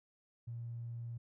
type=tone with tanh clipping; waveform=triangle; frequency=117.5 Hz; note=A#2; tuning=14 cents sharp; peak=-40 dBFS; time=0.47-1.18 s; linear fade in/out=10 ms; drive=2 dB; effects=none